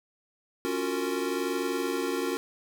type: chord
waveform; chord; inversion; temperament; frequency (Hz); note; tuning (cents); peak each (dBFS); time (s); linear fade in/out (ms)
square; Gb major seventh; second; equal with one note detuned; 277.2 / 349.2 / 370 / 458.7; Db4 / F4 / Gb4 / Bb4; 0 / 0 / 0 / -28; -34; 0.65-2.37; 0
effects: none